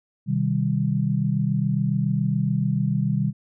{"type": "chord", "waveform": "sine", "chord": "C minor", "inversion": "none", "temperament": "equal with one note detuned", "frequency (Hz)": [128.49, 155.56, 196], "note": ["C3", "Eb3", "G3"], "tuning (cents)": [-31, 0, 0], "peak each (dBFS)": -24, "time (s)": [0.26, 3.33], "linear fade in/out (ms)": 50, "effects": []}